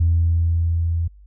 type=tone with level ramp; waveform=sine; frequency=83.7 Hz; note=E2; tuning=27 cents sharp; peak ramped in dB=-12 to -18 dBFS; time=0-1.08 s; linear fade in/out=10 ms; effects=tanh soft clip ceiling -9 dBFS + added 50 Hz sine -43 dBFS peak until 1.26 s